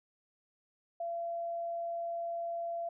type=tone; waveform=sine; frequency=680 Hz; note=F5; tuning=46 cents flat; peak=-34 dBFS; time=1-2.89 s; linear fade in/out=5 ms; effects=none